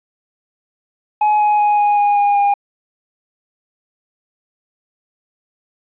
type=tone with pitch steps; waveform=triangle; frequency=844 / 838.2 / 832.4 / 826.6 / 820.9 / 815.3 / 809.6 Hz; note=G#5 / G#5 / G#5 / G#5 / G#5 / G#5 / G#5; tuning=+28 / +16 / +4 / -8 / -20 / -32 / -44 cents; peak=-9 dBFS; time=1.21-2.54 s; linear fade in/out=5 ms; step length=190 ms; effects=resampled to 8000 Hz + 8-bit